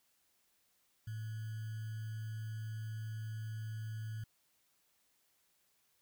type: tone with sample-and-hold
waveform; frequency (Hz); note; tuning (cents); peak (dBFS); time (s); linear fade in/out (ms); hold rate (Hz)
sine; 110; A2; 0; -39; 1.07-4.24; 5; 1575
effects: white hiss -75 dBFS RMS until 6.01 s